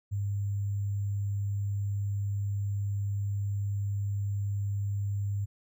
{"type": "tone with sample-and-hold", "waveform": "sine", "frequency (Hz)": 100.6, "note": "G2", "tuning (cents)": 45, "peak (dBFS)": -28, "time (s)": [0.11, 5.46], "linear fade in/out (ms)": 20, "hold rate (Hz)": 7350, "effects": []}